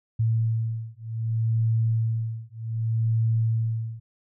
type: beating tone pair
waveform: sine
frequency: 112.6 / 113.25 Hz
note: A2 / A#2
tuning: +40 / -50 cents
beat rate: 0.65 Hz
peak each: -25 dBFS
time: 0.19-4 s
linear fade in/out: 10 ms
effects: none